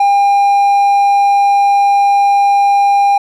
triangle tone, 803 Hz, G5, 41 cents sharp, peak -5 dBFS, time 0-3.18 s, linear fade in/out 5 ms, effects none

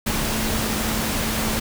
sine tone in noise, 220 Hz, A3, in tune, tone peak -28 dBFS, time 0.06-1.6 s, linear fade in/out 10 ms, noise pink, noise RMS -24 dBFS, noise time 0.06-1.6 s, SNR -7 dB, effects none

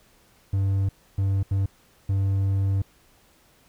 triangle tone bursts at uneven times, 97.5 Hz, G2, 9 cents flat, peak -18 dBFS, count 4, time 0.53-0.89 / 1.18-1.43 / 1.51-1.66 / 2.09-2.82 s, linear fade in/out 5 ms, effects pink hiss -59 dBFS RMS until 3.68 s

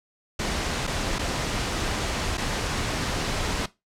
pink noise with dropouts, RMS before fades -27 dBFS, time 0.39-3.66 s, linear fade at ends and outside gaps 5 ms, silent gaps 0.869-0.874 / 1.185-1.191 / 2.372-2.378 s, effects noise-tail reverb RT60 0.2 s tail -17 dB re dry + low-pass 7000 Hz 12 dB/octave

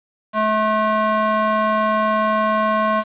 square tone with band-pass filter, 215.9 Hz, A3, 33 cents flat, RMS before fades -18 dBFS, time 0.33-3.04 s, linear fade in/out 50 ms, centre 1000 Hz, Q 2.1, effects resampled to 8000 Hz + 7-bit

